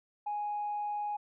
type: tone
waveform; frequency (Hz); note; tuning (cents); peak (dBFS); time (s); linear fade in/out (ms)
sine; 830.6; G#5; 0; -31; 0.26-1.17; 10
effects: tanh soft clip ceiling -28 dBFS